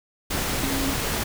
sine tone in noise, 271.8 Hz, C#4, 34 cents flat, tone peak -27 dBFS, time 0.63-0.94 s, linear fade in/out 10 ms, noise pink, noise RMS -26 dBFS, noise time 0.3-1.24 s, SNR -4 dB, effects none

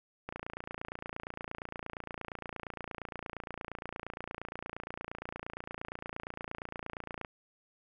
click train, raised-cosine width 0.5 ms, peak -24 dBFS, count 200, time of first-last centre 0.29-7.248 s, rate 28.6 Hz, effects none

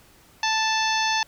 harmonic tone, 880 Hz, A5, in tune, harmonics 1 / 2 / 3 / 4 / 5 / 6 / 7, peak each -24 / -27 / -29 / -30 / -31 / -32 / -32 dBFS, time 0.43-1.23 s, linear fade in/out 2 ms, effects pink hiss -54 dBFS RMS until 1.27 s

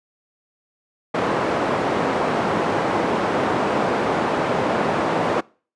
white band-pass noise, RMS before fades -21 dBFS, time 1.14-5.41 s, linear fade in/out 10 ms, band 170 to 840 Hz, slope 12 dB/octave, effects noise-tail reverb RT60 0.4 s tail -24 dB re dry + resampled to 22050 Hz

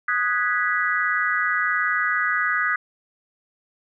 sine chord, G# minor seventh, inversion second, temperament equal with one note detuned, 1244.5 / 1480 / 1661.2 / 1963 Hz, D#6 / F#6 / G#6 / B6, 0 / 0 / 0 / -11 cents, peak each -25 dBFS, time 0.08-2.76 s, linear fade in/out 5 ms, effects none

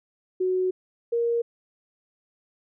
sine tone pair in turn, 370 / 468.6 Hz, F#4 / A#4, 0 / +9 cents, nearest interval major third, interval 409 cents, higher second, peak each -21 dBFS, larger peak neither, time 0.4-0.71 / 1.12-1.42 s, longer first, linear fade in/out 10 ms, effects none

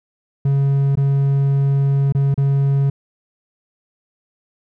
triangle tone with dropouts, 138.59 Hz, C#3, in tune, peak -11 dBFS, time 0.45-2.9 s, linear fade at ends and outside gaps 5 ms, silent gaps 0.955-0.972 / 2.124-2.148 / 2.343-2.377 s, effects none

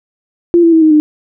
sine tone with pitch steps, 344.3 / 333.5 / 323.1 / 313 / 303.2 Hz, F4 / E4 / E4 / D#4 / D#4, -25 / +20 / -35 / +10 / -45 cents, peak -4 dBFS, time 0.54-1 s, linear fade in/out 0 ms, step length 92 ms, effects none

